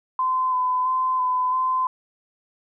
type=tone with vibrato; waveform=sine; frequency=1019 Hz; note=C6; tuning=46 cents flat; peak=-19 dBFS; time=0.19-1.87 s; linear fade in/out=2 ms; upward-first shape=square; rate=1.5 Hz; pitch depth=16 cents each way; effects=none